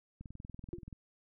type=click train; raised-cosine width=5 ms; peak=-34 dBFS; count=16; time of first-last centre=0.21-0.928 s; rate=20.9 Hz
type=tone with exponential decay; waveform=sine; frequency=349.2 Hz; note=F4; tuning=in tune; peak=-34 dBFS; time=0.73-0.83 s; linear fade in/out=0 ms; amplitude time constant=20 ms
effects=none